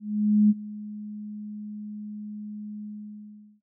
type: tone with ADSR envelope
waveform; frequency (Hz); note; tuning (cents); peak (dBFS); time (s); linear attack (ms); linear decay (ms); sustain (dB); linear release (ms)
sine; 210; G#3; +19; -14; 0-3.61; 500; 33; -20; 770
effects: noise-tail reverb RT60 0.1 s tail -20 dB re dry